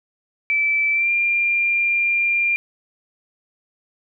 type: tone with pitch glide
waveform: sine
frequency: 2319 to 2391 Hz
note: D7 to D7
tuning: -22 to +30 cents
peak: -16 dBFS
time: 0.5-2.56 s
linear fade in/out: 0 ms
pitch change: +52 cents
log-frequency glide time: 0.92-1.11 s
effects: none